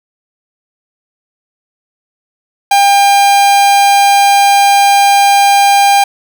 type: tone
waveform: 45% pulse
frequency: 800 Hz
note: G5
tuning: 35 cents sharp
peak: -5 dBFS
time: 2.71-6.04 s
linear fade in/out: 5 ms
effects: none